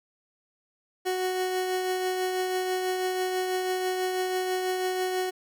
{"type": "tone with tremolo", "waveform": "30% pulse", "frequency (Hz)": 369.7, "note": "F#4", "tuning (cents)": -1, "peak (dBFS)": -22, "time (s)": [1.05, 5.31], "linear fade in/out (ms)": 20, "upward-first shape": "triangle", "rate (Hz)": 6.1, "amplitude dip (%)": 35, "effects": []}